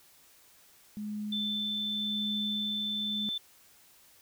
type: tone with tremolo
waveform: sine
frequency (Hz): 210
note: G#3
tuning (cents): +19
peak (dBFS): -33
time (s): 0.97-3.29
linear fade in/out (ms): 0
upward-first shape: sine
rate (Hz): 0.91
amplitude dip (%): 45
type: tone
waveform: sine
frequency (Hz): 3533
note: A7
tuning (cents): +6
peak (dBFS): -31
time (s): 1.32-3.38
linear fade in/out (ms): 5
effects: white hiss -60 dBFS RMS until 4.21 s